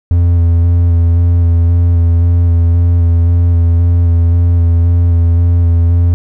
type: tone with vibrato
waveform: triangle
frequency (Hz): 85.4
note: F2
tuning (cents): -38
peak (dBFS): -4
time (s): 0.11-6.14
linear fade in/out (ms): 0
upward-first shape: square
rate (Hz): 1.9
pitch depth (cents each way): 16
effects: none